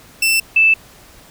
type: tone pair in turn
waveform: sawtooth / sine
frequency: 2670 / 2638 Hz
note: E7 / E7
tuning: +22 / +1 cents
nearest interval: unison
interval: 21 cents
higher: first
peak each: -9 / -8 dBFS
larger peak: second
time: 0.22-0.4 / 0.56-0.74 s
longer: neither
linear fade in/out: 5 ms
effects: pink hiss -44 dBFS RMS until 1.3 s